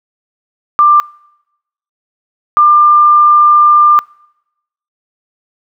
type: tone pair in turn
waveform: sine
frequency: 1187 / 1195.3 Hz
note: D6 / D6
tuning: +18 / +30 cents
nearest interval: unison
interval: 12 cents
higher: second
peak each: -3 dBFS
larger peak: neither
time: 0.79-1 / 2.57-3.99 s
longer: second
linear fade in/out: 0 ms
effects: noise-tail reverb RT60 0.9 s tail -26 dB re dry